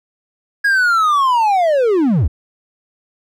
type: linear sweep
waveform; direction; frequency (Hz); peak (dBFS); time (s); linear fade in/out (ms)
triangle; down; 1661.2 to 52.9; -9; 0.64-2.28; 10
effects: none